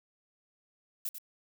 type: noise with echo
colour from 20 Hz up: violet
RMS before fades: -35 dBFS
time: 1.05-1.09 s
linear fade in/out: 2 ms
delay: 94 ms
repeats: 1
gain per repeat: -8 dB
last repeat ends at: 1.184 s
effects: none